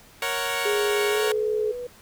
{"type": "chord", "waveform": "10% pulse", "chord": "F# major", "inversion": "first", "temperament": "equal", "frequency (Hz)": [466.2, 554.4, 740], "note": ["A#4", "C#5", "F#5"], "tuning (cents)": [0, 0, 0], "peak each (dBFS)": [-21, -20, -22], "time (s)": [0.22, 1.32], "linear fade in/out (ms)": 2}
{"type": "tone with pitch glide", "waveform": "sine", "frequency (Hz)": [415.3, 428.2], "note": ["G#4", "A4"], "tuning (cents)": [0, -47], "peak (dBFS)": -22, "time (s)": [0.65, 1.72], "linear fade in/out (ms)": 10, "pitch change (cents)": 53, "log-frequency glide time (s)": [1.09, 1.2]}
{"type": "tone", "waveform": "sine", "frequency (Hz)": 490.7, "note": "B4", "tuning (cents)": -11, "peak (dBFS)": -30, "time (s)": [1.23, 1.87], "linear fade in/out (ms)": 5}
{"effects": ["pink hiss -51 dBFS RMS until 2.01 s"]}